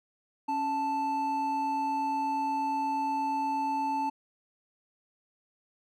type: tone pair together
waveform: triangle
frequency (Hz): 277.2 / 880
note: C#4 / A5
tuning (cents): 0 / 0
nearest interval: octave + minor sixth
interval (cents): 2000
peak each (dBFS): -33 / -26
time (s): 0.48-4.1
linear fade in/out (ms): 10
effects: none